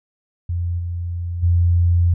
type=tone with level steps; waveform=sine; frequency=86.7 Hz; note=F2; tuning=12 cents flat; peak=-19 / -22 / -12 dBFS; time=0.49-2.14 s; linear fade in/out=5 ms; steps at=0.78 / 1.42 s; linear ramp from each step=20 ms; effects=none